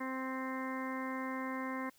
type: harmonic tone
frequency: 261.6 Hz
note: C4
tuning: in tune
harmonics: 1 / 2 / 3 / 4 / 5 / 6 / 7 / 8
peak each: -39 / -45 / -50 / -42 / -52 / -51 / -47 / -48 dBFS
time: 0-1.9 s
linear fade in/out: 10 ms
effects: white hiss -67 dBFS RMS until 1.98 s